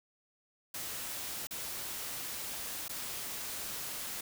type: noise with dropouts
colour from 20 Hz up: white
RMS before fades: -40 dBFS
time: 0.74-4.21 s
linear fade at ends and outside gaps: 5 ms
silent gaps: 1.471-1.508 / 2.882-2.893 s
effects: none